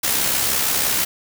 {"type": "noise with amplitude modulation", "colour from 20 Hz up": "white", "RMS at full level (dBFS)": -18, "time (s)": [0.03, 1.05], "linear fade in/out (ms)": 10, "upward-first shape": "sine", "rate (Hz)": 66, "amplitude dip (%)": 40, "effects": []}